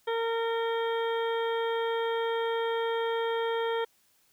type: harmonic tone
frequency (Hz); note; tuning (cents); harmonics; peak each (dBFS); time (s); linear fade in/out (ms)
458.4; A#4; -29; 1 / 2 / 3 / 4 / 5 / 7 / 8; -28 / -34 / -39 / -40 / -47 / -41 / -50; 0.07-3.85; 10
effects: white hiss -67 dBFS RMS until 4.32 s